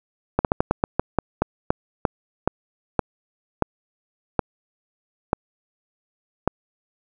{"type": "slowing click train", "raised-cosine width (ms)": 1, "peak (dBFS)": -3, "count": 17, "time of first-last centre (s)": [0.39, 6.476], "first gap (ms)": 58, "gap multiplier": 1.22, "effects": []}